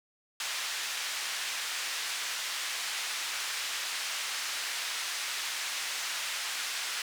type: band-pass noise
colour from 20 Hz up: pink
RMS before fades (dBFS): -35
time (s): 0.4-7.02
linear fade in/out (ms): 2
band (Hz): 1700 to 7800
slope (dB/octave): 12
effects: none